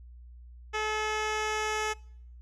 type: tone with low-pass filter sweep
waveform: 10% pulse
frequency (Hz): 430.1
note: A4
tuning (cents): -39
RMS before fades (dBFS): -31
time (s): 0.73-1.94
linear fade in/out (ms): 20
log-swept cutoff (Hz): 4600 to 7600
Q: 0.93
effects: noise-tail reverb RT60 0.7 s tail -25 dB re dry + added 60 Hz sine -46 dBFS peak until 2.41 s